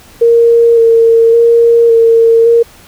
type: tone with vibrato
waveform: sine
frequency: 461.8 Hz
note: A#4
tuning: 16 cents flat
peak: -3 dBFS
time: 0.21-2.63 s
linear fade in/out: 10 ms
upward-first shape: square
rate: 0.89 Hz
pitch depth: 16 cents each way
effects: pink hiss -39 dBFS RMS until 2.87 s